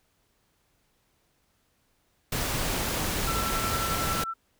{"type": "noise", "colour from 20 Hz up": "pink", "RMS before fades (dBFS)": -29, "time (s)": [2.32, 4.24], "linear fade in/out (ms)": 5}
{"type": "tone with tremolo", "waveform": "sine", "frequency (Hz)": 1338, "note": "E6", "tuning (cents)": 25, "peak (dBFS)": -28, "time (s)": [3.27, 4.34], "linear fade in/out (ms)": 10, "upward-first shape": "triangle", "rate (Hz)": 11, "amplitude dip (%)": 55}
{"effects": ["pink hiss -70 dBFS RMS until 4.59 s"]}